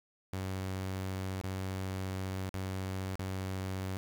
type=tone with dropouts; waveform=sawtooth; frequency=94.7 Hz; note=F#2; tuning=41 cents sharp; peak=-31 dBFS; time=0.33-3.97 s; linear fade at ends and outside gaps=0 ms; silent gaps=1.413-1.437 / 2.492-2.542 / 3.155-3.194 s; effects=10-bit